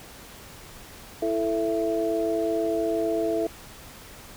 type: tone cluster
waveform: sine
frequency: 331.9 / 440.5 / 665 Hz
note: E4 / A4 / E5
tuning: +12 / +2 / +15 cents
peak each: -27 dBFS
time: 1.22-3.47 s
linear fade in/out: 5 ms
effects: pink hiss -45 dBFS RMS until 4.36 s